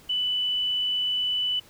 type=tone; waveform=sine; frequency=2984 Hz; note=F#7; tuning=14 cents sharp; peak=-23 dBFS; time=0.09-1.6 s; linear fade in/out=10 ms; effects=pink hiss -53 dBFS RMS until 1.69 s